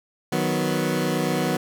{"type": "chord", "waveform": "20% pulse", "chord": "B major", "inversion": "first", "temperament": "equal", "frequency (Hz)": [155.56, 185, 246.9], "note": ["D#3", "F#3", "B3"], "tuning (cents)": [0, 0, 0], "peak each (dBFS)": -21, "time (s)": [0.32, 1.57], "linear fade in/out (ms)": 5, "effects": []}